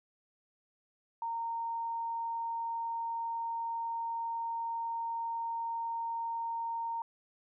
sine tone, 922 Hz, A#5, 19 cents flat, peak -33 dBFS, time 1.22-7.02 s, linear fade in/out 2 ms, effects none

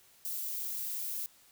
violet noise with high-pass filter sweep, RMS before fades -37 dBFS, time 0.25-1.26 s, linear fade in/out 0 ms, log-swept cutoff 2900 to 1100 Hz, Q 0.71, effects white hiss -62 dBFS RMS until 1.51 s

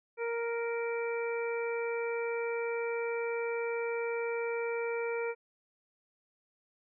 harmonic tone, 466.2 Hz, A#4, in tune, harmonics 1 / 2 / 3 / 4 / 5, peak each -32 / -42 / -43 / -48 / -41 dBFS, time 0.17-5.35 s, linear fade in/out 50 ms, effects none

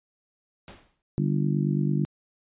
pink noise with exponential decay, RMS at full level -41 dBFS, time 0.68-1.02 s, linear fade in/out 0 ms, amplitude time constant 72 ms
harmonic tone, 49 Hz, G1, in tune, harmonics 3 / 4 / 5 / 6 / 7, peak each -24 / -27 / -34 / -33 / -34 dBFS, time 1.18-2.05 s, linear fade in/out 0 ms
effects resampled to 8000 Hz

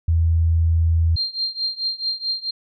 sine tone, 82.41 Hz, E2, in tune, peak -14 dBFS, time 0.08-1.16 s, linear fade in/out 5 ms
sine tone with tremolo, 4186 Hz, C8, in tune, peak -18 dBFS, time 1.16-2.51 s, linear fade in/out 10 ms, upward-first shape triangle, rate 4.6 Hz, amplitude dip 95%
effects none

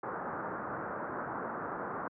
white low-pass noise, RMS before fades -38 dBFS, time 0.03-2.08 s, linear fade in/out 5 ms, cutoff 1500 Hz, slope 48 dB/octave, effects high-pass 150 Hz 12 dB/octave

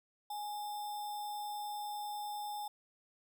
sine tone with sample-and-hold, 830.6 Hz, G#5, in tune, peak -38 dBFS, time 0.3-2.68 s, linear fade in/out 5 ms, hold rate 4410 Hz, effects none

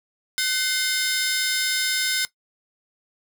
sawtooth tone cluster, 1519 / 2104 / 3660 / 5150 Hz, F#6 / C7 / A#7 / E8, +45 / +9 / -32 / -41 cents, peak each -24 dBFS, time 0.38-2.25 s, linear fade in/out 0 ms, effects noise-tail reverb RT60 0.1 s tail -17 dB re dry

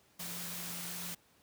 sine tone in noise, 174.61 Hz, F3, in tune, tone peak -48 dBFS, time 0.19-1.15 s, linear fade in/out 10 ms, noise white, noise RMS -42 dBFS, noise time 0.19-1.15 s, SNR -9 dB, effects pink hiss -67 dBFS RMS until 1.42 s + high-pass 80 Hz 12 dB/octave

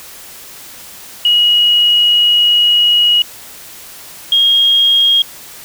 sine tone pair in turn, 2900 / 3255 Hz, F#7 / G#7, -35 / -36 cents, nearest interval major second, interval 199 cents, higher second, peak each -7 dBFS, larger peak neither, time 1.25-3.22 / 4.32-5.22 s, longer first, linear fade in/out 2 ms, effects white hiss -34 dBFS RMS until 5.64 s

